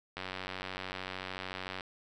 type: click train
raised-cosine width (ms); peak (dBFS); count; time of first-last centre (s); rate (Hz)
0.3; -22; 154; 0.17-1.808; 93.4
effects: none